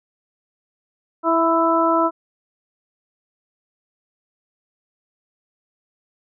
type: harmonic tone with a mistuned harmonic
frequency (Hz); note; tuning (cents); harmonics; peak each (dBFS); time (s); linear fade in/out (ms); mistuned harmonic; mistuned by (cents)
329.6; E4; 0; 1 / 2 / 3 / 4; -20 / -20 / -20 / -20; 1.23-2.11; 50; 3; +15
effects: none